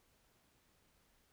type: silence
effects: pink hiss -73 dBFS RMS until 1.32 s